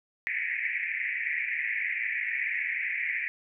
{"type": "band-pass noise", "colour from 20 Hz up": "pink", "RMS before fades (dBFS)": -31, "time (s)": [0.27, 3.28], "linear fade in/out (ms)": 0, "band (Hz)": [1800, 2400], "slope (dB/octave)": 96, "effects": []}